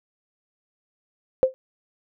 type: tone with exponential decay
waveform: sine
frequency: 521 Hz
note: C5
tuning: 7 cents flat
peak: -9 dBFS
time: 1.43-1.54 s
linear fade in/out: 0 ms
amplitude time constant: 23 ms
effects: none